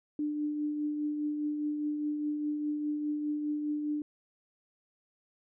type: tone with tremolo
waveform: sine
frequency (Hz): 298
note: D4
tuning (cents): +25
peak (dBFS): -28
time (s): 0.19-4.02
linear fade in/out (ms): 2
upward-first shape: triangle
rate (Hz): 4.9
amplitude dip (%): 40
effects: none